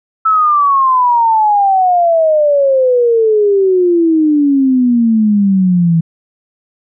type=exponential sweep; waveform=sine; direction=down; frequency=1318.5 to 162.3 Hz; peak=-7 dBFS; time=0.25-6.01 s; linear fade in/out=10 ms; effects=none